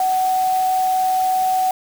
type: tone in noise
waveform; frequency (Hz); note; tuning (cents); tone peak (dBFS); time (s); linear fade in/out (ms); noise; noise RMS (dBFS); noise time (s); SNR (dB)
sine; 748; F#5; +19; -15; 0-1.71; 2; white; -33; 0-1.71; +15
effects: none